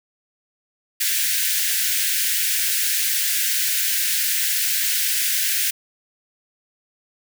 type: high-pass noise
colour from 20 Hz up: white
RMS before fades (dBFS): -21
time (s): 1-5.71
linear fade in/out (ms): 10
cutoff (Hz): 1500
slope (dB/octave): 96
effects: none